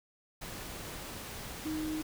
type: tone in noise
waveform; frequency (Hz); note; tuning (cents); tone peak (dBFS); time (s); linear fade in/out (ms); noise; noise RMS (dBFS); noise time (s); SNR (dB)
sine; 311.1; D#4; 0; -33; 1.65-2.02; 10; pink; -43; 0.41-2.03; +7
effects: none